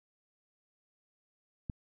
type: click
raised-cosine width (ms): 5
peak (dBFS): -24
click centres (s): 1.698
effects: none